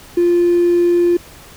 triangle tone with hard clipping, 348.2 Hz, F4, 5 cents flat, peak -10 dBFS, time 0.17-1.17 s, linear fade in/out 5 ms, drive 3 dB, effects pink hiss -40 dBFS RMS until 1.56 s

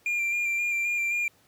triangle tone with vibrato, 2388 Hz, D7, 28 cents sharp, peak -23 dBFS, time 0.06-1.28 s, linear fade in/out 2 ms, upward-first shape square, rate 3.8 Hz, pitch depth 19 cents each way, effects pink hiss -62 dBFS RMS until 1.47 s + high-pass 80 Hz 12 dB/octave

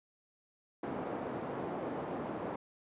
pink band-pass noise, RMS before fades -39 dBFS, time 0.83-2.56 s, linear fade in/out 5 ms, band 250 to 810 Hz, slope 12 dB/octave, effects resampled to 8000 Hz

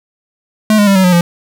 square tone with pitch steps, 215.1 / 205.9 / 197.02 / 188.56 / 180.46 / 172.71 Hz, A3 / G#3 / G3 / F#3 / F#3 / F3, -39 / -15 / +9 / +33 / -43 / -19 cents, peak -7 dBFS, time 0.7-1.21 s, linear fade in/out 2 ms, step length 85 ms, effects none

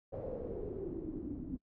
pink noise with low-pass filter sweep, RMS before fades -41 dBFS, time 0.12-1.58 s, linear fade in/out 20 ms, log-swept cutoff 560 to 250 Hz, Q 7.4, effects noise-tail reverb RT60 0.1 s tail -23 dB re dry

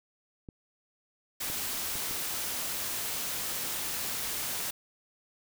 clicks, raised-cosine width 3 ms, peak -30 dBFS, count 4, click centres 0.488 / 1.5 / 1.955 / 2.111 s
white noise, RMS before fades -34 dBFS, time 1.4-4.71 s, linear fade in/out 10 ms
effects none

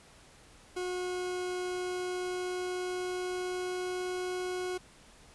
40% pulse tone with pitch glide, 362.6 to 364.7 Hz, F#4 to F#4, -35 to -25 cents, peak -32 dBFS, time 0.76-4.78 s, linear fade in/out 10 ms, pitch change +10 cents, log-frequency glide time 1.58-4.33 s, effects pink hiss -57 dBFS RMS until 5.34 s + resampled to 24000 Hz

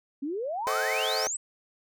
sine exponential sweep, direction up, 263.9 to 8240 Hz, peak -29 dBFS, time 0.22-1.37 s, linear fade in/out 10 ms
sawtooth chord, A diminished seventh, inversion none, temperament just, 440 / 528 / 633.6 / 760.3 Hz, A4 / C5 / Eb5 / Gb5, 0 / +16 / +31 / +47 cents, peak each -29 dBFS, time 0.67-1.27 s, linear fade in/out 0 ms
effects none

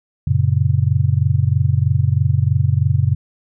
sine chord, F# major, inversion none, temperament just, 92.5 / 115.62 / 138.75 Hz, F#2 / A#2 / C#3, 0 / -14 / +2 cents, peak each -17 dBFS, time 0.27-3.15 s, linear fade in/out 5 ms, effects none

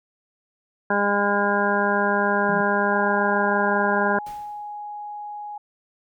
harmonic tone, 203 Hz, G#3, 39 cents flat, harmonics 1 / 2 / 3 / 4 / 5 / 7 / 8, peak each -26 / -26 / -26 / -26 / -26 / -26 / -26 dBFS, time 0.9-4.19 s, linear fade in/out 5 ms
sine tone, 174.7 Hz, F3, 1 cent sharp, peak -28 dBFS, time 2.49-2.61 s, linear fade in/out 2 ms
sine tone with pitch glide, 840 to 831.8 Hz, G#5 to G#5, +19 to +2 cents, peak -31 dBFS, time 2.92-5.58 s, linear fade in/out 5 ms, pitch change -17 cents, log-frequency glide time 3.02-4.6 s
pink noise with exponential decay, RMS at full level -43 dBFS, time 4.26-4.82 s, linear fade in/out 5 ms, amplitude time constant 120 ms
effects none

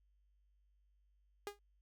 sawtooth tone with exponential decay, 408.4 Hz, G#4, 29 cents flat, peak -34 dBFS, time 1.47-1.59 s, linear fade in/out 1 ms, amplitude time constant 25 ms, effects added 50 Hz sine -70 dBFS peak until 1.81 s

